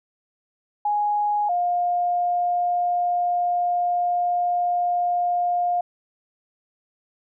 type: tone pair in turn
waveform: sine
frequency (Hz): 830.6 / 707.1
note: G#5 / F5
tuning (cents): 0 / +21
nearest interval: minor third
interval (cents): 279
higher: first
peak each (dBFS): -19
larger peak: neither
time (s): 0.85-1.49 / 1.49-5.81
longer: second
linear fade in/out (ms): 5
effects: none